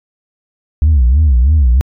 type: tone with vibrato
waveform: sine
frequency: 68.6 Hz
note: C#2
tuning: 17 cents flat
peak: -4 dBFS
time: 0.82-1.81 s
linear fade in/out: 0 ms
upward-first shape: sine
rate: 3.1 Hz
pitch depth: 250 cents each way
effects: tanh soft clip ceiling -4 dBFS